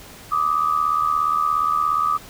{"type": "tone pair together", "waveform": "sine", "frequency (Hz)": [1174.7, 1251.8], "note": ["D6", "D#6"], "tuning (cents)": [0, 10], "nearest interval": "minor second", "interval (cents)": 110, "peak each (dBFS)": -20, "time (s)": [0.31, 2.18], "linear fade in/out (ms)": 20, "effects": ["pink hiss -42 dBFS RMS until 2.29 s"]}